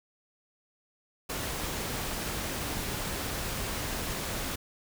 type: noise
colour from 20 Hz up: pink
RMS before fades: -34 dBFS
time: 1.29-4.56 s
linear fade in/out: 10 ms
effects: none